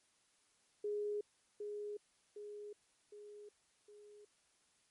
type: tone with echo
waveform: sine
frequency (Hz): 415.3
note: G#4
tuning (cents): 0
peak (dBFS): -36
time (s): 0.84-1.21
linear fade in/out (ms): 5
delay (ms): 760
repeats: 4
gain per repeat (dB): -5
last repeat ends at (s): 4.25
effects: white hiss -74 dBFS RMS until 4.9 s + MP3 48 kbps